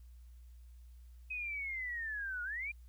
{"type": "linear two-way sweep", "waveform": "sine", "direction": "down then up", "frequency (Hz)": [2540, 1423, 2439], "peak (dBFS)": -37, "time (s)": [1.3, 2.72], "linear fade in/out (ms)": 10, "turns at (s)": 2.43, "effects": ["added 60 Hz sine -52 dBFS peak until 2.88 s", "white hiss -75 dBFS RMS until 2.88 s"]}